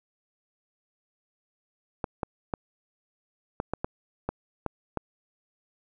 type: clicks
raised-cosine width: 1 ms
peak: -14 dBFS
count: 9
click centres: 2.042 / 2.232 / 2.538 / 3.601 / 3.736 / 3.845 / 4.29 / 4.663 / 4.973 s
effects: none